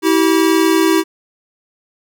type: tone pair together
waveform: square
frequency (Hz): 323.5 / 384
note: E4 / G4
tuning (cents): -32 / -36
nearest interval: minor third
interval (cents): 296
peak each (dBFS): -13 / -15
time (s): 0.02-1.04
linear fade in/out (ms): 50
effects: none